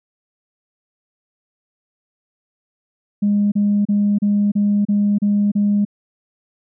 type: tone bursts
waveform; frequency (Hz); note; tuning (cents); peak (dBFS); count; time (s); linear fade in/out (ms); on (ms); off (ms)
sine; 204.9; G#3; -23; -12; 8; 3.22-5.851; 10; 300; 33
effects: tanh soft clip ceiling -9 dBFS